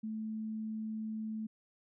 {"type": "tone", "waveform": "sine", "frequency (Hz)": 218.4, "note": "A3", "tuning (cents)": -13, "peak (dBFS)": -36, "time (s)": [0.03, 1.47], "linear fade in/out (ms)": 10, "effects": []}